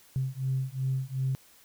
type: beating tone pair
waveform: sine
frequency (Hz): 130.81 / 133.51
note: C3 / C3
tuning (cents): 0 / +35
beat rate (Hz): 2.7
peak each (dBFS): -30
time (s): 0.16-1.35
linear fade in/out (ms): 0
effects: tanh soft clip ceiling -20 dBFS + white hiss -58 dBFS RMS until 1.64 s